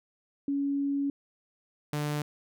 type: tone pair in turn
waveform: sine / sawtooth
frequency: 280.6 / 148.32 Hz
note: C#4 / D3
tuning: +21 / +17 cents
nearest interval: major seventh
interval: 1104 cents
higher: first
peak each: -26 / -25 dBFS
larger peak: second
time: 0.48-1.1 / 1.93-2.22 s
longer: first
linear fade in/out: 2 ms
effects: none